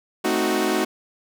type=chord; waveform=sawtooth; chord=A diminished seventh; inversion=none; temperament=equal; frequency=220 / 261.6 / 311.1 / 370 Hz; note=A3 / C4 / Eb4 / Gb4; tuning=0 / 0 / 0 / 0 cents; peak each=-23 / -24 / -21 / -19 dBFS; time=0.24-0.85 s; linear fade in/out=10 ms; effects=none